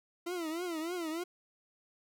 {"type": "tone with vibrato", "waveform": "40% pulse", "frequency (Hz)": 336.1, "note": "E4", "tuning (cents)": 34, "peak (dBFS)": -34, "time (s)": [0.26, 1.24], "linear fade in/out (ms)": 10, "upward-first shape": "triangle", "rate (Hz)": 3.3, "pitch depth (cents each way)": 160, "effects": []}